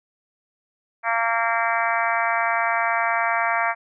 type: harmonic tone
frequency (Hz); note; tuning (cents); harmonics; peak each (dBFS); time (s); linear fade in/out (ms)
229.8; A#3; -25; 3 / 4 / 5 / 6 / 7 / 8 / 9 / 10; -25 / -26 / -27 / -28 / -28 / -29 / -30 / -30; 1.03-3.75; 50
effects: none